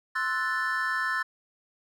triangle chord, F# half-diminished seventh, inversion second, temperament equal, 1046.5 / 1318.5 / 1480 / 1760 Hz, C6 / E6 / F#6 / A6, 0 / 0 / 0 / 0 cents, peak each -32 / -31 / -31 / -27 dBFS, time 0.15-1.23 s, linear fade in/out 10 ms, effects none

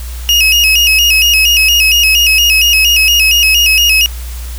35% pulse tone with vibrato, 2708 Hz, E7, 46 cents sharp, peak -4 dBFS, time 0.29-4.06 s, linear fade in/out 0 ms, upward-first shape square, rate 4.3 Hz, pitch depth 93 cents each way, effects added 60 Hz sine -20 dBFS peak until 4.58 s + white hiss -32 dBFS RMS until 4.58 s

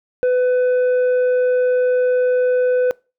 triangle tone with tanh clipping, 501 Hz, B4, 25 cents sharp, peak -14 dBFS, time 0.23-2.91 s, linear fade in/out 0 ms, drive 9 dB, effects noise-tail reverb RT60 0.3 s tail -24 dB re dry

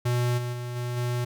square tone with level steps, 122 Hz, B2, 21 cents flat, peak -23 / -29 / -32 / -29 / -26 dBFS, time 0.05-1.25 s, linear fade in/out 10 ms, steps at 0.37 / 0.52 / 0.75 / 0.96 s, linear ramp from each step 20 ms, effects none

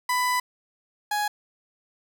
30% pulse tone pair in turn, 996 / 833.2 Hz, B5 / G#5, +14 / +5 cents, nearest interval minor third, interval 309 cents, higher first, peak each -19 / -21 dBFS, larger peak first, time 0.09-0.4 / 1.11-1.28 s, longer first, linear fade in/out 5 ms, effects none

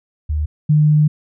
sine tone pair in turn, 75.8 / 151.22 Hz, D#2 / D#3, -45 / -49 cents, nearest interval octave, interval 1196 cents, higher second, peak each -16 / -9 dBFS, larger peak second, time 0.29-0.46 / 0.69-1.08 s, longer second, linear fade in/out 10 ms, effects none

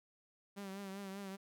sawtooth tone with vibrato, 196 Hz, G3, in tune, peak -40 dBFS, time 0.56-1.37 s, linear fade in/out 20 ms, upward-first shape triangle, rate 5.1 Hz, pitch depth 60 cents each way, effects none

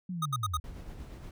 sine linear sweep, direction down, 188.6 to 69.7 Hz, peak -33 dBFS, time 0.09-0.6 s, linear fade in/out 5 ms
square tone bursts, 1244.5 Hz, D#6, in tune, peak -29 dBFS, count 4, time 0.22-0.571 s, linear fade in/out 5 ms, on 36 ms, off 69 ms
brown noise with tremolo, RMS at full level -42 dBFS, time 0.64-1.31 s, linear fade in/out 2 ms, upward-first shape sine, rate 8.5 Hz, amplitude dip 40%
effects none

